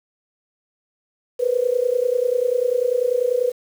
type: tone with amplitude modulation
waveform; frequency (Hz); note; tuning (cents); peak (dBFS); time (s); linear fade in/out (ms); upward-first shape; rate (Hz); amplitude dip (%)
sine; 493.9; B4; 0; -13; 1.39-3.52; 20; sine; 30.2; 85
effects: 7-bit